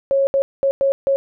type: tone bursts at uneven times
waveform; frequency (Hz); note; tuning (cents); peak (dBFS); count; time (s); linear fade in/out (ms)
sine; 548; C#5; -20; -13; 5; 0.11-0.27 / 0.34-0.42 / 0.63-0.71 / 0.81-0.92 / 1.07-1.16; 0
effects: none